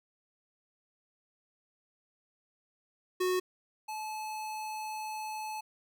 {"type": "tone pair in turn", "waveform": "square", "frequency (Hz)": [367, 862.9], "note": ["F#4", "A5"], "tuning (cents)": [-14, -34], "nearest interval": "octave + minor third", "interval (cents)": 1480, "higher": "second", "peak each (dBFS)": [-28, -37], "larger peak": "first", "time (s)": [[3.2, 3.4], [3.88, 5.61]], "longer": "second", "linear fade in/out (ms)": 10, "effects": []}